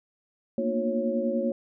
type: tone cluster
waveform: sine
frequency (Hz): 230.3 / 240.4 / 302.9 / 357.1 / 549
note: A#3 / B3 / D#4 / F4 / C#5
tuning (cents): -21 / -46 / -46 / +39 / -17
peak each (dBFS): -29 / -31 / -37 / -33 / -28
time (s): 0.58-1.52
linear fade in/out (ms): 2
effects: none